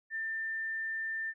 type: tone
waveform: sine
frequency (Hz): 1790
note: A6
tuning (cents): +29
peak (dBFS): -33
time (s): 0.1-1.34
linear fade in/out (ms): 50
effects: none